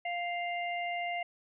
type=harmonic tone; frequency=698.5 Hz; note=F5; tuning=in tune; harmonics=1 / 3 / 4; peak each=-34 / -37 / -43 dBFS; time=0.05-1.23 s; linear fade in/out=5 ms; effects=none